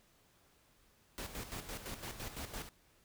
pink noise with tremolo, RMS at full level -43 dBFS, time 1.18-2.69 s, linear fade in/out 0 ms, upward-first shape square, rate 5.9 Hz, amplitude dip 60%, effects pink hiss -69 dBFS RMS until 3.04 s

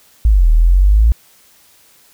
sine exponential two-way sweep, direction down then up, 58.27 to 38.45 to 58.27 Hz, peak -6 dBFS, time 0.25-1.12 s, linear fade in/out 0 ms, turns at 0.5 s, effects white hiss -49 dBFS RMS until 2.13 s

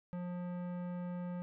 sine tone with tanh clipping, 177.6 Hz, F3, 29 cents sharp, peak -40 dBFS, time 0.13-1.42 s, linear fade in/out 0 ms, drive 16 dB, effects none

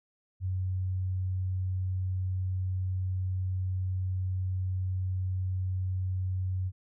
sine tone, 93 Hz, F#2, 9 cents sharp, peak -28 dBFS, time 0.4-6.72 s, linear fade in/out 50 ms, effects none

